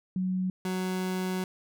sine / 30% pulse tone pair in turn, 185.3 / 185.3 Hz, F#3 / F#3, +3 / +3 cents, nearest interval unison, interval 0 cents, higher neither, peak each -26 dBFS, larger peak neither, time 0.16-0.5 / 0.65-1.44 s, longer second, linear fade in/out 2 ms, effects none

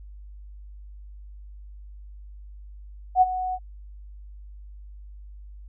sine tone with ADSR envelope, 740 Hz, F#5, in tune, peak -11 dBFS, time 3.15-3.59 s, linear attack 65 ms, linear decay 31 ms, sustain -14 dB, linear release 50 ms, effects added 50 Hz sine -40 dBFS peak until 5.68 s

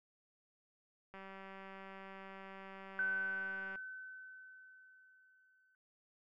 click train, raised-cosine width 0.5 ms, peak -37 dBFS, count 506, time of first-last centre 1.14-3.757 s, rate 193 Hz
sine tone with exponential decay, 1520 Hz, F#6, 46 cents sharp, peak -32 dBFS, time 2.99-5.75 s, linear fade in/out 1 ms, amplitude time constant 600 ms
effects noise-tail reverb RT60 0.2 s tail -20 dB re dry

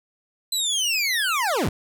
25% pulse linear sweep, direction down, 4065 to 51.91 Hz, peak -17 dBFS, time 0.52-1.69 s, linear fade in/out 5 ms, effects none

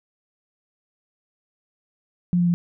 sine tone with pitch steps, 176.6 / 174.67 / 172.77 Hz, F3 / F3 / F3, +20 / +1 / -18 cents, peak -16 dBFS, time 2.33-2.54 s, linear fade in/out 0 ms, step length 70 ms, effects none

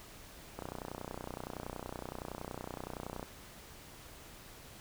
click train, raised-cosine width 1 ms, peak -26 dBFS, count 82, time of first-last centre 0.59-3.228 s, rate 30.7 Hz, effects pink hiss -53 dBFS RMS until 4.8 s

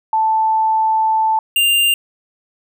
sine / square tone pair in turn, 880 / 2794 Hz, A5 / F7, 0 / 0 cents, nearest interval octave + minor sixth, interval 2000 cents, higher second, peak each -12 dBFS, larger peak neither, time 0.13-1.39 / 1.56-1.94 s, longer first, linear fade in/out 2 ms, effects none

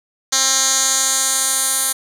10% pulse tone with band-pass filter sweep, 266 Hz, C4, 29 cents sharp, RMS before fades -17 dBFS, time 0.32-1.93 s, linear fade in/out 10 ms, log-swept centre 5900 to 10000 Hz, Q 2.4, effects none

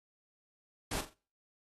pink noise with echo, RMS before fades -36 dBFS, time 0.91-1.01 s, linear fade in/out 5 ms, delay 42 ms, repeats 3, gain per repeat -10 dB, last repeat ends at 1.136 s, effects noise-tail reverb RT60 0.4 s tail -25 dB re dry + AAC 32 kbps

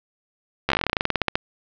slowing click train, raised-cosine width 0.3 ms, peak -3 dBFS, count 20, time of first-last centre 0.69-1.355 s, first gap 13 ms, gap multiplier 1.1, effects low-pass 5000 Hz 12 dB/octave

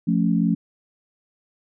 sine chord, F augmented, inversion none, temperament equal, 174.61 / 220 / 277.2 Hz, F3 / A3 / C#4, 0 / 0 / 0 cents, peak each -20 / -21 / -24 dBFS, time 0.07-0.55 s, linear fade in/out 10 ms, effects none

